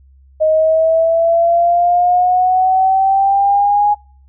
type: exponential sweep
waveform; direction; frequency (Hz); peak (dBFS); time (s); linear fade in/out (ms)
sine; up; 622.3 to 832; -9; 0.4-3.95; 20
effects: noise-tail reverb RT60 0.5 s tail -26 dB re dry + added 67 Hz sine -43 dBFS peak until 4.28 s